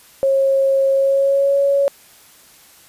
sine tone with pitch glide, 542 to 558.5 Hz, C#5 to C#5, -39 to +13 cents, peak -12 dBFS, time 0.23-1.88 s, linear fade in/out 0 ms, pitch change +52 cents, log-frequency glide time 0.91-1.58 s, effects white hiss -47 dBFS RMS until 2.88 s + resampled to 32000 Hz

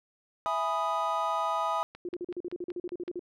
triangle chord, E major seventh, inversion none, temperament equal, 659.3 / 830.6 / 987.8 / 1244.5 Hz, E5 / G#5 / B5 / D#6, 0 / 0 / 0 / 0 cents, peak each -32 / -32 / -31 / -29 dBFS, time 0.46-1.83 s, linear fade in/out 0 ms
click train, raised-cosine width 0.3 ms, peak -30 dBFS, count 7, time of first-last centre 1.95-3.08 s, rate 5.31 Hz
sine tone bursts, 353.3 Hz, F4, 20 cents sharp, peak -32 dBFS, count 15, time 2.05-3.194 s, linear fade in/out 2 ms, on 38 ms, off 41 ms
effects none

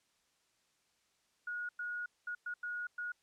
sine tone bursts at uneven times, 1447 Hz, F#6, 39 cents flat, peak -37 dBFS, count 6, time 1.47-1.69 / 1.79-2.06 / 2.27-2.35 / 2.46-2.54 / 2.63-2.87 / 2.98-3.12 s, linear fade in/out 5 ms, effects white hiss -75 dBFS RMS until 3.22 s + low-pass 8000 Hz 12 dB/octave

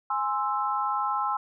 sine chord, Ab augmented, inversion none, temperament equal, 830.6 / 1046.5 / 1318.5 Hz, Ab5 / C6 / E6, 0 / 0 / 0 cents, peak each -29 dBFS, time 0.1-1.37 s, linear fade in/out 5 ms, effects none

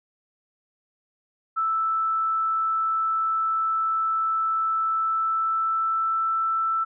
sine tone with pitch glide, 1318.5 to 1326.9 Hz, E6 to E6, 0 to +11 cents, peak -21 dBFS, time 1.56-6.85 s, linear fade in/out 20 ms, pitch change +11 cents, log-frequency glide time 4.93-6.32 s, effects none

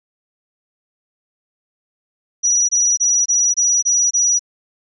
sine tone bursts, 5840 Hz, F#8, 24 cents flat, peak -12 dBFS, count 7, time 2.43-4.394 s, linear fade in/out 20 ms, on 260 ms, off 24 ms, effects none

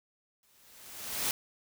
white noise with exponential growth, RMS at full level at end -29 dBFS, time 0.43-1.31 s, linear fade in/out 1 ms, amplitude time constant 190 ms, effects none

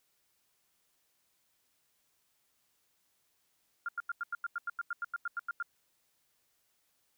sine tone bursts, 1400 Hz, F6, 4 cents sharp, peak -32 dBFS, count 16, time 3.86-5.626 s, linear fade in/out 2 ms, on 26 ms, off 90 ms, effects white hiss -75 dBFS RMS until 7.17 s

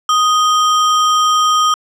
sine tone with sample-and-hold, 1244.5 Hz, D#6, in tune, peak -9 dBFS, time 0.09-1.74 s, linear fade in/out 2 ms, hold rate 4410 Hz, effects low-pass 7000 Hz 12 dB/octave

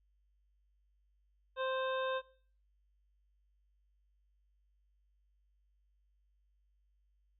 harmonic tone with a mistuned harmonic, 523.3 Hz, C5, in tune, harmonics 1 / 2 / 3 / 5 / 6 / 7, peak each -35 / -39 / -42 / -49 / -55 / -47 dBFS, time 1.56-2.22 s, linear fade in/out 50 ms, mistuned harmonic 6, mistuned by -28 cents, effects noise-tail reverb RT60 0.5 s tail -21 dB re dry + added 50 Hz sine -70 dBFS peak until 7.39 s

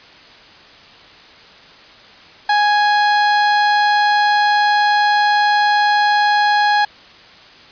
30% pulse tone, 830.6 Hz, G#5, in tune, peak -9 dBFS, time 2.49-6.85 s, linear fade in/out 5 ms, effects white hiss -42 dBFS RMS until 7.71 s + resampled to 11025 Hz

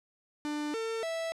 45% pulse tone with pitch steps, 297.6 / 450.7 / 657 Hz, D4 / A4 / E5, +23 / +42 / -6 cents, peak -32 dBFS, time 0.45-1.32 s, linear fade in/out 0 ms, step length 290 ms, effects low-pass 8000 Hz 12 dB/octave

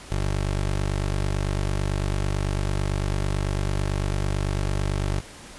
20% pulse tone, 49 Hz, G1, in tune, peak -18 dBFS, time 0.1-5.21 s, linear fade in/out 20 ms, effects pink hiss -43 dBFS RMS until 5.58 s + resampled to 24000 Hz

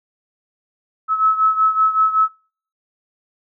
sine beating tone pair, 1294 / 1299.3 Hz, E6 / E6, -32 / -25 cents, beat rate 5.3 Hz, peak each -14 / -19 dBFS, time 1.08-2.29 s, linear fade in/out 50 ms, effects noise-tail reverb RT60 0.5 s tail -24 dB re dry

